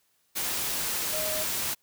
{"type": "tone in noise", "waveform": "sine", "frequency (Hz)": 622.3, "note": "D#5", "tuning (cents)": 0, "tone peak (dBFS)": -33, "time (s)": [1.12, 1.44], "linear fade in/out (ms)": 20, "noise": "white", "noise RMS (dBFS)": -30, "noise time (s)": [0.35, 1.75], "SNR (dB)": -6, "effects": ["white hiss -70 dBFS RMS until 1.82 s"]}